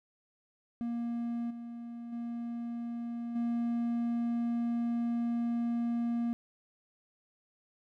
triangle tone with level steps, 235.4 Hz, A#3, 17 cents sharp, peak -30 / -38 / -33 / -27 dBFS, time 0.81-6.33 s, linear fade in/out 0 ms, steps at 1.5 / 2.12 / 3.35 s, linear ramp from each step 10 ms, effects none

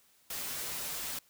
white noise with comb filter, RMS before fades -38 dBFS, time 0.3-1.19 s, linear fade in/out 5 ms, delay 9.5 ms, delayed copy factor -0.5, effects white hiss -66 dBFS RMS until 1.29 s

